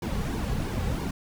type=noise with flanger; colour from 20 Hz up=brown; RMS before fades=-29 dBFS; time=0.02-1.11 s; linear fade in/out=5 ms; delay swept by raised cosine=1.5 to 3.3 ms; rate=3 Hz; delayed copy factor=-0.7; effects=none